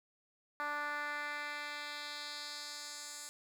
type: tone with band-pass filter sweep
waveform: 10% pulse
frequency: 293.7 Hz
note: D4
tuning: in tune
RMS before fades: -42 dBFS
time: 0.6-3.29 s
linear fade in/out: 0 ms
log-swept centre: 1300 to 7900 Hz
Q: 1.6
effects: 10-bit